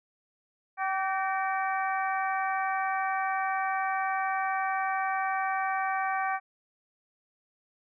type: harmonic tone with a mistuned harmonic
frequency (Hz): 384.1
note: G4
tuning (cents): -35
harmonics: 2 / 3 / 4 / 5 / 6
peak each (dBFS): -29 / -33 / -35 / -37 / -39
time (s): 0.77-6.4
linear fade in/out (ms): 50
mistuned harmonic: 5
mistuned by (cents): -70
effects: none